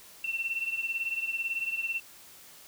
sine beating tone pair, 2700 / 2718 Hz, E7 / F7, +41 / -48 cents, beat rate 18 Hz, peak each -31 / -35 dBFS, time 0.24-2 s, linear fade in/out 5 ms, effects white hiss -52 dBFS RMS until 2.67 s

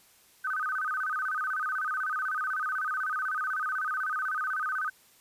sine tone with vibrato, 1376 Hz, F6, 26 cents flat, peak -28 dBFS, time 0.44-4.9 s, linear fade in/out 10 ms, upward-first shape square, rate 16 Hz, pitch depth 180 cents each way, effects white hiss -60 dBFS RMS until 5.2 s + resampled to 32000 Hz

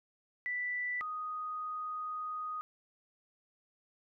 sine tone pair in turn, 1975.5 / 1244.5 Hz, B6 / D#6, 0 / 0 cents, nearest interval minor sixth, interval 800 cents, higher first, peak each -33 / -36 dBFS, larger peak first, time 0.46-1.01 / 1.01-2.61 s, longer second, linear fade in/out 0 ms, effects none

